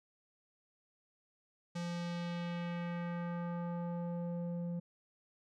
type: tone with low-pass filter sweep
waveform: square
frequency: 172.8 Hz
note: F3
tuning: 18 cents flat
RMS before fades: -39 dBFS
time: 1.75-4.8 s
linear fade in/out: 10 ms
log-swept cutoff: 6500 to 370 Hz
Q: 1.3
effects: none